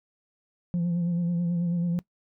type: tone with vibrato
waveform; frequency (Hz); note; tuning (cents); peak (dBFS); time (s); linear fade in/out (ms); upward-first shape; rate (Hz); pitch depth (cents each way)
sine; 172.8; F3; -18; -21; 0.74-1.99; 0; sine; 9.2; 38
effects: noise-tail reverb RT60 0.1 s tail -22 dB re dry + tanh soft clip ceiling -22 dBFS